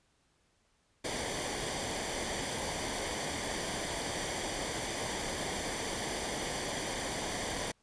pink noise with comb filter, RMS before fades -36 dBFS, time 1.04-7.72 s, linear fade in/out 10 ms, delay 0.75 ms, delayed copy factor -0.6, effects pink hiss -72 dBFS RMS until 7.82 s + resampled to 22050 Hz

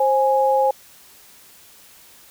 sine tone pair together, 529.6 / 830.6 Hz, C5 / G#5, +21 / 0 cents, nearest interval minor sixth, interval 779 cents, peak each -17 dBFS, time 0-0.71 s, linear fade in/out 5 ms, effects white hiss -48 dBFS RMS until 2.3 s

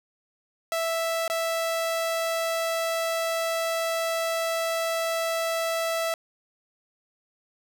sawtooth tone with dropouts, 659.3 Hz, E5, in tune, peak -21 dBFS, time 0.72-6.14 s, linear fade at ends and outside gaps 1 ms, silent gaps 1.279-1.299 s, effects none

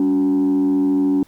sine tone with frequency modulation, 283.6 Hz, C#4, 40 cents sharp, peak -12 dBFS, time 0-1.23 s, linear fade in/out 2 ms, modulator 86 Hz, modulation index 0.46, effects tanh soft clip ceiling -12 dBFS + pink hiss -54 dBFS RMS until 1.27 s

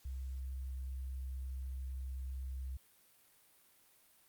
sine tone, 65.41 Hz, C2, in tune, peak -39 dBFS, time 0.05-2.77 s, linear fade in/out 5 ms, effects white hiss -67 dBFS RMS until 4.28 s + Opus 48 kbps

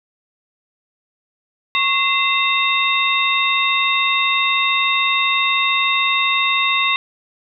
sine tone cluster, 1096 / 2066 / 2692 / 3685 Hz, C#6 / C7 / E7 / A#7, -20 / -22 / +36 / -21 cents, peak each -20 dBFS, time 1.75-6.96 s, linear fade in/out 0 ms, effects none

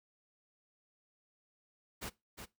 pink noise with echo, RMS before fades -42 dBFS, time 2.01-2.1 s, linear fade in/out 20 ms, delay 360 ms, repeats 1, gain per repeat -6 dB, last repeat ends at 2.46 s, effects noise-tail reverb RT60 0.2 s tail -19 dB re dry

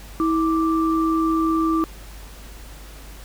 sine tone pair together, 323.6 / 1174.7 Hz, E4 / D6, -32 / 0 cents, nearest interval octave + minor seventh, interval 2232 cents, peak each -18 / -23 dBFS, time 0.2-1.84 s, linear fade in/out 0 ms, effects added 50 Hz sine -38 dBFS peak until 3.24 s + pink hiss -44 dBFS RMS until 3.24 s

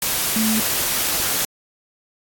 sine tone in noise, 220 Hz, A3, in tune, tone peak -18 dBFS, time 0.36-0.6 s, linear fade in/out 2 ms, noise white, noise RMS -21 dBFS, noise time 0.02-1.45 s, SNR 0 dB, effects AAC 64 kbps

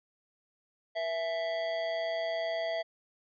square tone with amplitude modulation, 661 Hz, E5, 5 cents sharp, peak -29 dBFS, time 0.95-2.83 s, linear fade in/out 20 ms, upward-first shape sine, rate 182 Hz, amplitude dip 50%, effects resampled to 11025 Hz

